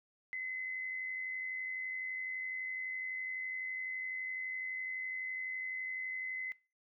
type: tone with amplitude modulation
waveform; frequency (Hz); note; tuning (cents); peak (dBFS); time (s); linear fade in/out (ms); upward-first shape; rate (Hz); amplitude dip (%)
sine; 2039; C7; -45; -35; 0.33-6.52; 0; sine; 91.9; 40
effects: noise-tail reverb RT60 0.3 s tail -20 dB re dry